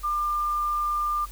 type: tone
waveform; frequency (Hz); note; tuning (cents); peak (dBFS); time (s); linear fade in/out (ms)
sine; 1197; D6; +33; -23; 0.03-1.26; 20
effects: added 46 Hz sine -39 dBFS peak until 1.31 s + white hiss -48 dBFS RMS until 1.31 s